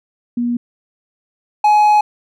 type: tone pair in turn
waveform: sine / triangle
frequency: 240 / 841.5 Hz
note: B3 / G#5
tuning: -49 / +23 cents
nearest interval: octave + minor seventh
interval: 2172 cents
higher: second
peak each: -15 / -6 dBFS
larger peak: second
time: 0.37-0.57 / 1.64-2.01 s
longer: second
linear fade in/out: 5 ms
effects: none